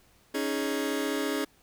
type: chord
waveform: sawtooth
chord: C# suspended second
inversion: none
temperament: just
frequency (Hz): 277.2 / 311.8 / 415.8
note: C#4 / D#4 / G#4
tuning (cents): 0 / +4 / +2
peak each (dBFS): -27 / -29 / -28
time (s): 0.34-1.45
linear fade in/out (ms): 10
effects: pink hiss -62 dBFS RMS until 1.62 s